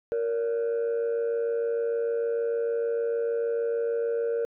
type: tone pair together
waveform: sine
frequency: 466.2 / 572.8 Hz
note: A#4 / D5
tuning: 0 / -43 cents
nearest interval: major third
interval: 357 cents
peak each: -23 / -31 dBFS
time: 0.12-4.45 s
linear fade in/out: 0 ms
effects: tanh soft clip ceiling -22 dBFS